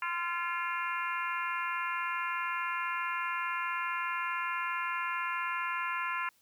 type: harmonic tone with a mistuned harmonic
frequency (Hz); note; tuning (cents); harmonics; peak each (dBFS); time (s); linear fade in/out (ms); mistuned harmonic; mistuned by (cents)
344.7; F4; -23; 3 / 4 / 5 / 6 / 7 / 8; -35 / -37 / -39 / -41 / -42 / -43; 0.02-6.29; 2; 6; +50
effects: white hiss -68 dBFS RMS until 6.41 s